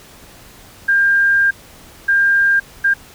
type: tone bursts at uneven times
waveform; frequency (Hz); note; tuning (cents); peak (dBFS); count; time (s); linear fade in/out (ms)
sine; 1600; G6; +35; -10; 3; 0.88-1.51 / 2.08-2.6 / 2.84-2.94; 10
effects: pink hiss -42 dBFS RMS until 3.14 s